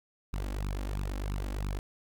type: tone with flanger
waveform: sawtooth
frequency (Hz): 49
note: G1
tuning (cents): 0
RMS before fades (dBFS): -34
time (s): 0.33-1.79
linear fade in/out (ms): 0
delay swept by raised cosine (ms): 0.75 to 3.75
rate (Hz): 3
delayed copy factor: +1
effects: none